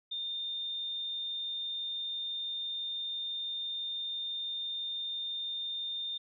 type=tone; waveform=sine; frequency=3623 Hz; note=A7; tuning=50 cents sharp; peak=-34 dBFS; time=0.11-6.18 s; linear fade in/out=10 ms; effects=none